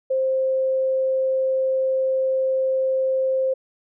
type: tone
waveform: sine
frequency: 526 Hz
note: C5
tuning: 9 cents sharp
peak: -18 dBFS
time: 0.1-3.54 s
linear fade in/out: 10 ms
effects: none